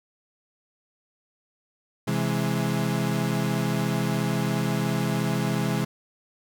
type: chord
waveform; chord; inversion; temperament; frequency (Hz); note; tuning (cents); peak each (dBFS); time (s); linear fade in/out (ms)
35% pulse; C augmented; none; equal; 130.81 / 164.81 / 207.7; C3 / E3 / G#3; 0 / 0 / 0; -26; 2.07-5.85; 10
effects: none